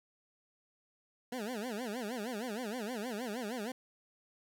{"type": "tone with vibrato", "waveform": "20% pulse", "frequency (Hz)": 228.6, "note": "A#3", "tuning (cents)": -34, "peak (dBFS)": -32, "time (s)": [1.32, 3.72], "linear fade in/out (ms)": 5, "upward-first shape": "sine", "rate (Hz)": 6.4, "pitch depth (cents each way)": 220, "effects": []}